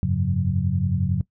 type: tone cluster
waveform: sine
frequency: 89.3 / 100.3 / 136.1 / 181.1 Hz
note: F2 / G2 / C#3 / F#3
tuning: +39 / +40 / -31 / -37 cents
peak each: -25 dBFS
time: 0.03-1.21 s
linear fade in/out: 0 ms
effects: noise-tail reverb RT60 0.1 s tail -20 dB re dry